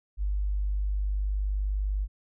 sine tone, 49.88 Hz, G1, 31 cents sharp, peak -25 dBFS, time 0.17-2.08 s, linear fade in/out 50 ms, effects none

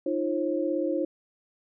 sine tone cluster, 306.8 / 343.5 / 538 Hz, D#4 / F4 / C5, -24 / -29 / +48 cents, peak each -29 dBFS, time 0.06-1.05 s, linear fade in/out 5 ms, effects none

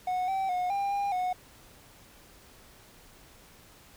triangle tone with pitch steps, 733 / 771 / 724 / 798 / 804 / 731 Hz, F#5 / G5 / F#5 / G5 / G5 / F#5, -16 / -29 / -38 / +31 / +44 / -21 cents, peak -25 dBFS, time 0.07-1.33 s, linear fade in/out 5 ms, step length 210 ms, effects pink hiss -55 dBFS RMS until 3.96 s

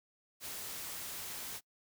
white noise, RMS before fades -43 dBFS, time 0.4-1.61 s, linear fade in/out 50 ms, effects noise-tail reverb RT60 0.1 s tail -24 dB re dry

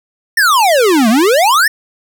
square exponential two-way sweep, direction down then up, 1864.7 to 210.1 to 1864.7 Hz, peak -8 dBFS, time 0.37-1.68 s, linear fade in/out 5 ms, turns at 1.09 s, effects none

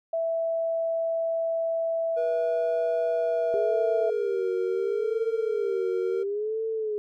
sine tone, 659.3 Hz, E5, in tune, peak -24 dBFS, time 0.13-4.1 s, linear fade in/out 5 ms
triangle tone with pitch glide, 483.4 to 461.8 Hz, B4 to A#4, -37 to -16 cents, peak -26 dBFS, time 2.16-6.24 s, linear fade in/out 20 ms, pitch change -79 cents, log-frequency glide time 3.09-4.85 s
sine tone with vibrato, 406.8 Hz, G#4, 36 cents flat, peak -26 dBFS, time 3.54-6.98 s, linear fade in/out 0 ms, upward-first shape sine, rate 0.72 Hz, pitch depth 160 cents each way
effects none

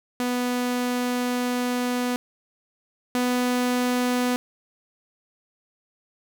sawtooth tone pair in turn, 246.9 / 247.8 Hz, B3 / B3, 0 / +6 cents, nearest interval unison, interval 6 cents, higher second, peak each -19 / -17 dBFS, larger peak second, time 0.2-2.16 / 3.15-4.36 s, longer first, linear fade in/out 0 ms, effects none

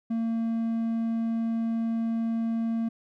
triangle tone, 227.8 Hz, A#3, 40 cents flat, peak -23 dBFS, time 0.1-2.89 s, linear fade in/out 10 ms, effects none

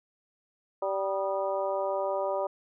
harmonic tone with a mistuned harmonic, 194.2 Hz, G3, 16 cents flat, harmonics 2 / 3 / 4 / 5 / 6, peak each -35 / -29 / -36 / -35 / -40 dBFS, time 0.82-2.47 s, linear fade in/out 5 ms, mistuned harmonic 6, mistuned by +89 cents, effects none

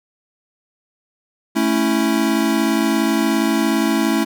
square chord, A major, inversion none, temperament equal, 220 / 277.2 / 329.6 Hz, A3 / C#4 / E4, 0 / 0 / 0 cents, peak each -20 / -21 / -20 dBFS, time 1.55-4.25 s, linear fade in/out 20 ms, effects none

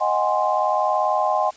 sine chord, Ab dominant seventh, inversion second, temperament equal with one note detuned, 622.3 / 740 / 820.6 / 1046.5 Hz, Eb5 / Gb5 / Ab5 / C6, 0 / 0 / -21 / 0 cents, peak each -23 dBFS, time 0-1.51 s, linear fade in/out 20 ms, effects white hiss -47 dBFS RMS until 1.56 s + resampled to 16000 Hz

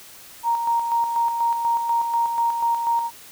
sine tone with tremolo, 932.3 Hz, A#5, in tune, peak -17 dBFS, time 0.43-3.11 s, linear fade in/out 50 ms, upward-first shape square, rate 4.1 Hz, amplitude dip 45%, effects white hiss -44 dBFS RMS until 3.31 s

